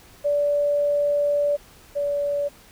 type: tone pair in turn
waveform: sine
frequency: 580 / 574.7 Hz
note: D5 / D5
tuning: -22 / -38 cents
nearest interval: unison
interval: 16 cents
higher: first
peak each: -18 / -21 dBFS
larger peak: first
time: 0.24-1.57 / 1.95-2.49 s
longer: first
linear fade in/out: 20 ms
effects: pink hiss -50 dBFS RMS until 2.71 s